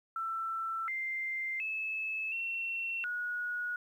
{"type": "tone with pitch steps", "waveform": "sine", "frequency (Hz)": [1335, 2092, 2604, 2714, 1455], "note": ["E6", "C7", "E7", "E7", "F#6"], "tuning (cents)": [22, -1, -22, 50, -29], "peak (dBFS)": -33, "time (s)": [0.16, 3.76], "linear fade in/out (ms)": 2, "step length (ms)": 720, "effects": ["11-bit"]}